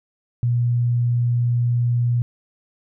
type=tone; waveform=sine; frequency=120.4 Hz; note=B2; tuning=44 cents flat; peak=-16 dBFS; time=0.43-2.22 s; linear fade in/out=0 ms; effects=none